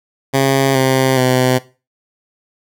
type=tone with pitch steps; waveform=10% pulse; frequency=135.6 / 131.66 / 127.84 Hz; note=C#3 / C3 / C3; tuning=-38 / +11 / -40 cents; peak=-3 dBFS; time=0.33-1.59 s; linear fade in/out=20 ms; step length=420 ms; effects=noise-tail reverb RT60 0.3 s tail -17 dB re dry